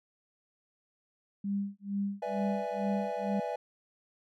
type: tone with tremolo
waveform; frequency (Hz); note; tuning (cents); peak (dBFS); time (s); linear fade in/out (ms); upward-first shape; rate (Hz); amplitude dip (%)
sine; 200; G3; +35; -28; 1.44-3.4; 5; sine; 2.2; 100
type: chord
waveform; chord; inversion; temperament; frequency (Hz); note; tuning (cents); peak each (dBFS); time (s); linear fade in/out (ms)
triangle; E dominant seventh; second; equal with one note detuned; 493.9 / 590 / 659.3 / 830.6; B4 / D5 / E5 / G#5; 0 / +8 / 0 / 0; -36; 2.22-3.56; 5
effects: none